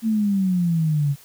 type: exponential sweep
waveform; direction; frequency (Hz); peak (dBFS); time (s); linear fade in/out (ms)
sine; down; 227.5 to 138.59; -17; 0.02-1.16; 50
effects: white hiss -49 dBFS RMS until 1.24 s